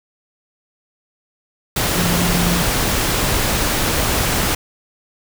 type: tone in noise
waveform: sine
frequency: 174.61 Hz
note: F3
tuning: in tune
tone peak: -19 dBFS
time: 1.95-2.62 s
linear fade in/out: 5 ms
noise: pink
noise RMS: -18 dBFS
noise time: 1.76-4.55 s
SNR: -4 dB
effects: none